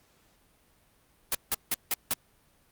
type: noise bursts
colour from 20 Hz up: white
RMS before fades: -27 dBFS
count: 5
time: 1.32-2.135 s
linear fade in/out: 0 ms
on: 27 ms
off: 170 ms
effects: pink hiss -65 dBFS RMS until 2.71 s + Opus 48 kbps